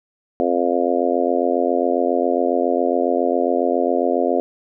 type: harmonic tone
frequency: 87.31 Hz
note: F2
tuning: in tune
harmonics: 3 / 4 / 5 / 6 / 7 / 8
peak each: -23 / -23 / -23 / -23 / -23 / -23 dBFS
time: 0.4-4.4 s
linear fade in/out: 0 ms
effects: none